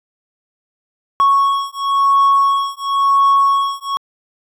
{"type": "beating tone pair", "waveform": "triangle", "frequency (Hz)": [1106, 1106.96], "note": ["C#6", "C#6"], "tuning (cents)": [-4, -3], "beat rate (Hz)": 0.96, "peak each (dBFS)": -12, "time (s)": [1.2, 3.97], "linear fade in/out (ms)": 0, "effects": ["tanh soft clip ceiling -2 dBFS"]}